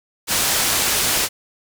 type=low-pass noise; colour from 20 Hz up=white; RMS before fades=-19 dBFS; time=0.27-1.29 s; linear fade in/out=50 ms; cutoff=11000 Hz; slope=12 dB/octave; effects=none